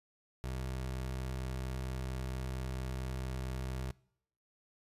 25% pulse tone, 64.4 Hz, C2, 27 cents flat, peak -33 dBFS, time 0.44-3.91 s, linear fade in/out 0 ms, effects noise-tail reverb RT60 0.7 s tail -23 dB re dry + resampled to 32000 Hz

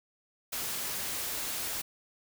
white noise, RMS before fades -35 dBFS, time 0.52-1.82 s, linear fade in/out 10 ms, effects none

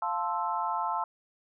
sine chord, F major seventh, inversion none, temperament equal, 698.5 / 880 / 1046.5 / 1318.5 Hz, F5 / A5 / C6 / E6, 0 / 0 / 0 / 0 cents, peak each -36 / -31 / -33 / -35 dBFS, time 0.02-1.04 s, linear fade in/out 2 ms, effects none

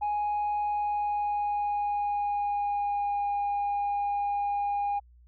sine tone with pitch glide, 830.6 to 813 Hz, G#5 to G#5, 0 to -37 cents, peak -24 dBFS, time 0.01-5 s, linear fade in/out 20 ms, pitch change -37 cents, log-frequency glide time 0.59-3.29 s, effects tanh soft clip ceiling -24 dBFS + added 60 Hz sine -53 dBFS peak until 5.27 s

